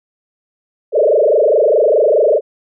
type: tone with frequency modulation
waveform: sine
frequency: 523.3 Hz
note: C5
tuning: in tune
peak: -8 dBFS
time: 0.92-2.41 s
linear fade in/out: 50 ms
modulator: 24.8 Hz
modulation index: 4.2
effects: none